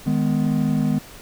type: chord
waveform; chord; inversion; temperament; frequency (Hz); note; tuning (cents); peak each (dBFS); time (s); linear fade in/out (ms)
triangle; G# minor; second; just; 155.74 / 207.7 / 249.2; D#3 / G#3 / B3; +2 / 0 / +16; -20; 0.06-0.99; 10
effects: pink hiss -42 dBFS RMS until 1.21 s